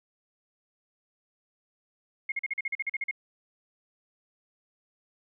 sine tone bursts, 2148 Hz, C7, 45 cents sharp, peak -27 dBFS, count 12, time 2.29-3.112 s, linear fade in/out 5 ms, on 30 ms, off 42 ms, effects none

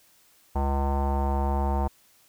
square tone with low-pass filter, 69.3 Hz, C#2, in tune, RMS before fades -25 dBFS, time 0.55-1.88 s, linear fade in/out 10 ms, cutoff 860 Hz, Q 5.8, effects white hiss -60 dBFS RMS until 2.28 s

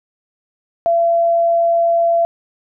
sine tone, 677 Hz, E5, 46 cents sharp, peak -11 dBFS, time 0.86-2.25 s, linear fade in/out 0 ms, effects none

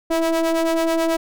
square ring-modulated tone, 162.8 Hz, E3, 21 cents flat, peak -15 dBFS, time 0.1-1.17 s, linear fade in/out 10 ms, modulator 493 Hz, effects none

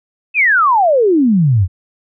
sine exponential sweep, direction down, 2637 to 84.2 Hz, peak -8 dBFS, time 0.34-1.68 s, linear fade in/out 50 ms, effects none

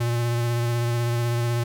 square tone with vibrato, 118.7 Hz, A#2, 32 cents sharp, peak -22 dBFS, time 0-1.64 s, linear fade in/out 10 ms, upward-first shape sine, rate 16 Hz, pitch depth 19 cents each way, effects none

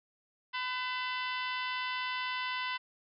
harmonic tone with a mistuned harmonic, 504 Hz, B4, 35 cents sharp, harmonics 2 / 3 / 4 / 5 / 6 / 7 / 8 / 9 / 10, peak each -37 / -41 / -39 / -42 / -43 / -45 / -50 / -50 / -52 dBFS, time 0.53-2.78 s, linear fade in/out 20 ms, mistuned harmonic 5, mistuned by +94 cents, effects none

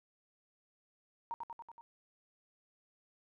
sine tone with echo, 932.3 Hz, A#5, in tune, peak -36 dBFS, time 1.31-1.34 s, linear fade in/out 0 ms, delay 94 ms, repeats 5, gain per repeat -3 dB, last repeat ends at 1.81 s, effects none

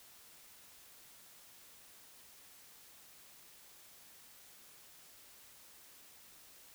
silence, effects white hiss -59 dBFS RMS until 6.74 s

